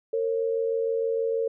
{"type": "tone pair together", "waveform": "sine", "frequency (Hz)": [456.6, 543], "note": ["A#4", "C#5"], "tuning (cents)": [-36, -36], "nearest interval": "minor third", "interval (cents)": 300, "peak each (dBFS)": [-24, -30], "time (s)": [0.13, 1.48], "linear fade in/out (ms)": 5, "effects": []}